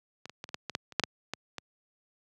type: clicks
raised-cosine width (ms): 0.2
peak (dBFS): -25 / -27 / -21 / -28 / -17 / -18 / -11 / -29 / -6 / -8 / -16 / -19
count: 12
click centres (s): 0.256 / 0.296 / 0.441 / 0.491 / 0.544 / 0.697 / 0.751 / 0.923 / 0.997 / 1.037 / 1.336 / 1.583
effects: high-pass 100 Hz 12 dB/octave